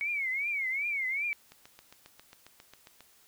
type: tone with vibrato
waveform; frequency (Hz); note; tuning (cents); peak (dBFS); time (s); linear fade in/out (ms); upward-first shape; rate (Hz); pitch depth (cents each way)
sine; 2211; C#7; -5; -29; 0.01-1.33; 0; triangle; 2.6; 170
type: click train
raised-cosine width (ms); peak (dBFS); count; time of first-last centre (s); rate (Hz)
0.2; -32; 12; 1.52-3.006; 7.4
effects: white hiss -62 dBFS RMS until 3.27 s